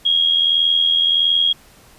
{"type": "tone with amplitude modulation", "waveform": "sine", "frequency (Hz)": 3281, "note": "G#7", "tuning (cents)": -22, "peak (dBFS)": -10, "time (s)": [0.05, 1.53], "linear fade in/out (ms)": 10, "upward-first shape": "sine", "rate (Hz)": 81.5, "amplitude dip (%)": 60, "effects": ["pink hiss -48 dBFS RMS until 1.98 s", "resampled to 32000 Hz"]}